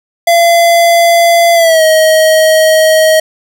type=tone with pitch glide; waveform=square; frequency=681 to 631.7 Hz; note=F5 to D#5; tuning=-44 to +26 cents; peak=-5 dBFS; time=0.27-3.2 s; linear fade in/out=5 ms; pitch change=-130 cents; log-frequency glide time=1.54-1.83 s; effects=none